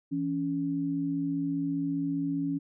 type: tone pair together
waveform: sine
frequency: 164.97 / 280 Hz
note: E3 / C#4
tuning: +2 / +18 cents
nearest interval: major sixth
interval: 916 cents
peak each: -34 / -28 dBFS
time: 0.11-2.59 s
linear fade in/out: 20 ms
effects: none

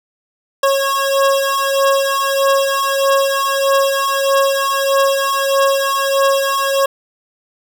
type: beating tone pair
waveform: 25% pulse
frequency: 547 / 548.6 Hz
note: C#5 / C#5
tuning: -23 / -18 cents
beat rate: 1.6 Hz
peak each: -12 dBFS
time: 0.63-6.86 s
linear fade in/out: 5 ms
effects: none

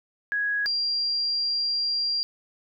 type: tone pair in turn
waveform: sine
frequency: 1663 / 4761 Hz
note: G#6 / D8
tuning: +2 / +23 cents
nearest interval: octave + tritone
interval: 1821 cents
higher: second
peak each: -23 dBFS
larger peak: neither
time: 0.32-0.66 / 0.66-2.23 s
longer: second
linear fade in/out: 0 ms
effects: none

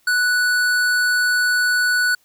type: tone with hard clipping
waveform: triangle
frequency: 1480 Hz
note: F#6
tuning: in tune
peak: -17 dBFS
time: 0.07-2.15 s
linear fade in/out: 5 ms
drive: 18 dB
effects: white hiss -60 dBFS RMS until 2.24 s

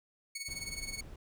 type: tone with tremolo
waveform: 15% pulse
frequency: 2217 Hz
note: C#7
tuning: in tune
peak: -30 dBFS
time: 0.35-1.01 s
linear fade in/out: 5 ms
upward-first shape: sine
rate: 19 Hz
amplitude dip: 75%
type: noise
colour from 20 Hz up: brown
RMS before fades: -47 dBFS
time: 0.48-1.16 s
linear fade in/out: 5 ms
effects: none

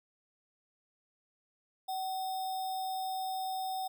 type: tone with sample-and-hold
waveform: sine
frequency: 757 Hz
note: F#5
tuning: 39 cents sharp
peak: -33 dBFS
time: 1.88-3.88 s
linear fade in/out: 10 ms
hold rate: 4410 Hz
effects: none

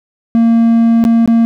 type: tone with dropouts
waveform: triangle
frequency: 229.9 Hz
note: A#3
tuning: 24 cents flat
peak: -4 dBFS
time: 0.35-1.45 s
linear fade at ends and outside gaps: 0 ms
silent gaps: 1.04-1.051 / 1.259-1.276 s
effects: none

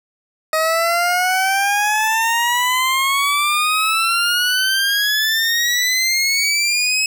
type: exponential sweep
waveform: 20% pulse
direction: up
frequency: 627 to 2581 Hz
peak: -10 dBFS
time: 0.53-7.06 s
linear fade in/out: 2 ms
effects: none

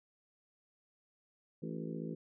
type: harmonic tone with a mistuned harmonic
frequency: 55 Hz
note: A1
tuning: in tune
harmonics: 3 / 4 / 5 / 6 / 7 / 8 / 9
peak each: -42 / -44 / -46 / -48 / -49 / -50 / -51 dBFS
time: 1.62-2.15 s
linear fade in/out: 10 ms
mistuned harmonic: 6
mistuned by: +65 cents
effects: none

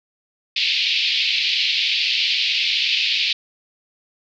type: band-pass noise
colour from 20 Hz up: pink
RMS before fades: -20 dBFS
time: 0.56-3.33 s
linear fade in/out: 5 ms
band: 2400 to 4600 Hz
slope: 48 dB/octave
effects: none

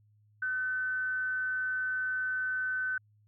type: tone with amplitude modulation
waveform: sine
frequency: 1515 Hz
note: F#6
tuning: 40 cents sharp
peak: -28 dBFS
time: 0.42-2.98 s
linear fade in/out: 5 ms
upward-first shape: sine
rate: 258 Hz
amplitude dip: 30%
effects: added 105 Hz sine -62 dBFS peak until 3.27 s

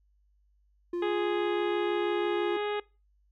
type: tone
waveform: triangle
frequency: 349.2 Hz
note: F4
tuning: in tune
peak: -27 dBFS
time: 0.93-2.57 s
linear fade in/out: 5 ms
type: harmonic tone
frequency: 415.3 Hz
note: G#4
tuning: in tune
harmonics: 1 / 2 / 3 / 4 / 5 / 6 / 7 / 8 / 9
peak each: -30 / -36 / -40 / -42 / -44 / -46 / -47 / -48 / -49 dBFS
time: 1.02-2.8 s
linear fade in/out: 5 ms
effects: noise-tail reverb RT60 0.3 s tail -23 dB re dry + added 50 Hz sine -64 dBFS peak until 3.31 s

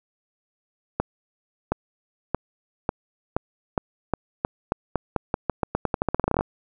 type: accelerating click train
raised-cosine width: 1 ms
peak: -7 dBFS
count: 28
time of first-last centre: 1-6.41 s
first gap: 720 ms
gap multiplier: 0.87
effects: none

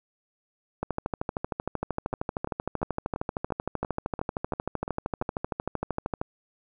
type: two click trains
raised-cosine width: 1 ms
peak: -14 / -18 dBFS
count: 71 / 10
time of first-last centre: 0.83-6.215 / 2.13-5.223 s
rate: 13 / 2.91 Hz
effects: none

